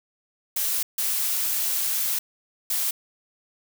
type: noise bursts at uneven times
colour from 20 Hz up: blue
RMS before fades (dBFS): -25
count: 3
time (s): 0.56-0.83 / 0.98-2.19 / 2.7-2.91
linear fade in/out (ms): 5
effects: none